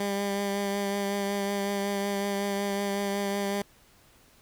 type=tone with vibrato; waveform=15% pulse; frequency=200 Hz; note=G3; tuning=35 cents sharp; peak=-21 dBFS; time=0-3.62 s; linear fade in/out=2 ms; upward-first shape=triangle; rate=5.4 Hz; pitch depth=20 cents each way; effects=pink hiss -59 dBFS RMS until 4.41 s